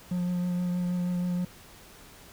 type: tone with vibrato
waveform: triangle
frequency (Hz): 178.1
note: F3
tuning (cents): +34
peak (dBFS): -24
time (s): 0.11-1.45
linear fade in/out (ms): 5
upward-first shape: triangle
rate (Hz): 6.3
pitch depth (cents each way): 16
effects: pink hiss -51 dBFS RMS until 2.32 s